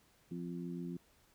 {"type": "harmonic tone", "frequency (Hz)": 86.9, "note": "F2", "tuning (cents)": -8, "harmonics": [2, 3, 4], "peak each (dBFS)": [-41, -45, -47], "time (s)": [0.31, 0.97], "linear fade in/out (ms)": 5, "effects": ["pink hiss -69 dBFS RMS until 1.34 s"]}